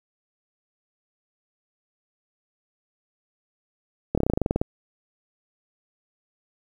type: slowing click train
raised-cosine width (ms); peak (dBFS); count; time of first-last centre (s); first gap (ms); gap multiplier
2; -8; 13; 4.15-4.615; 26; 1.07
effects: 8-bit